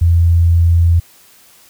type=tone; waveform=sine; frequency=84.7 Hz; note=E2; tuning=48 cents sharp; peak=-7 dBFS; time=0.01-1 s; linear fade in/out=10 ms; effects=white hiss -46 dBFS RMS until 1.69 s